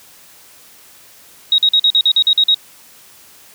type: tone bursts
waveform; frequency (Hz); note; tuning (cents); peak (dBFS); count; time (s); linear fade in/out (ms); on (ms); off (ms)
sine; 3788; A#7; +27; -8; 10; 1.52-2.545; 2; 62; 45
effects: white hiss -44 dBFS RMS until 3.54 s + high-pass 60 Hz 12 dB/octave